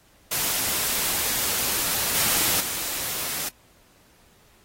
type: noise with level steps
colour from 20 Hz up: white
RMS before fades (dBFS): -25 / -22 / -29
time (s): 0.31-3.49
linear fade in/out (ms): 5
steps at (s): 2.15 / 2.6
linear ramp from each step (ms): 10
effects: pink hiss -58 dBFS RMS until 4.64 s + AAC 48 kbps